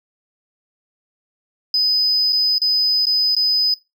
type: tone with dropouts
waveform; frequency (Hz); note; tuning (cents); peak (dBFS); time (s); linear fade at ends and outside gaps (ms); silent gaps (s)
triangle; 5010; D#8; +11; -11; 1.74-3.74; 2; 2.324-2.329 / 2.582-2.617 / 3.055-3.068 / 3.35-3.365
effects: noise-tail reverb RT60 0.2 s tail -20 dB re dry + tanh soft clip ceiling -12 dBFS